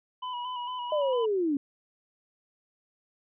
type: tone with vibrato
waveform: square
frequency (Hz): 987.8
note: B5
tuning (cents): 0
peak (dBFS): -33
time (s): 0.22-1.26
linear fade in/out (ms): 10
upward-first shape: square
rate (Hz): 4.4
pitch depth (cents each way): 31
type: linear sweep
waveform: sine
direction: down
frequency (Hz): 622.3 to 270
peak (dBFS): -24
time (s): 0.92-1.57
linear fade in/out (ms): 2
effects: resampled to 8000 Hz